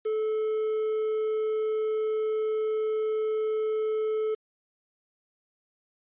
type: tone with quantisation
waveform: triangle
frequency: 434.3 Hz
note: A4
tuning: 23 cents flat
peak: -23 dBFS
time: 0.05-4.35 s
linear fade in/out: 10 ms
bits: 8
effects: resampled to 8000 Hz